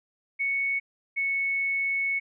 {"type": "tone pair in turn", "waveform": "sine", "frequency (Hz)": [2217, 2209], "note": ["C#7", "C#7"], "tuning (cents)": [0, -7], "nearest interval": "unison", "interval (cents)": 7, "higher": "first", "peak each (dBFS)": -24, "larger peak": "neither", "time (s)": [[0.39, 0.8], [1.16, 2.2]], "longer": "second", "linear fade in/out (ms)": 20, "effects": []}